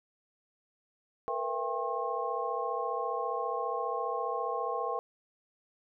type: tone cluster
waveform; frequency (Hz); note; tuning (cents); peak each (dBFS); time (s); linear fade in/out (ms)
sine; 457.2 / 492 / 671 / 794 / 1076; A#4 / B4 / E5 / G5 / C6; -34 / -7 / +31 / +22 / +48; -38 / -37 / -38 / -37 / -35; 1.28-4.99; 0
effects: none